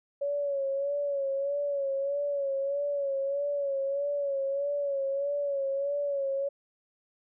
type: tone with vibrato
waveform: sine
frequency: 560 Hz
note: C#5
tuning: 18 cents sharp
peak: -27 dBFS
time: 0.21-6.49 s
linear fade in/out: 10 ms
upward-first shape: sine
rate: 1.6 Hz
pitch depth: 49 cents each way
effects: none